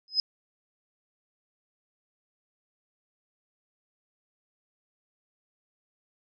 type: tone with exponential growth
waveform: sine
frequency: 5070 Hz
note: D#8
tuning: 32 cents sharp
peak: -17 dBFS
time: 0.08-0.2 s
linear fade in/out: 1 ms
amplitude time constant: 25 ms
effects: none